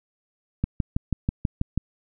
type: click train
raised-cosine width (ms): 5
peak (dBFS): -10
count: 8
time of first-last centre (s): 0.64-1.776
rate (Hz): 6.16
effects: none